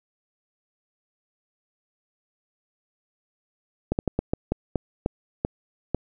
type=slowing click train; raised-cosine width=2 ms; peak=-9 dBFS; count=10; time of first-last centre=3.92-5.946 s; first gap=69 ms; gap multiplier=1.28; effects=none